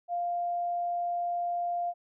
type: tone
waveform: sine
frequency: 698.5 Hz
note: F5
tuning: in tune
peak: -28 dBFS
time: 0.08-1.94 s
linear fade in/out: 50 ms
effects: none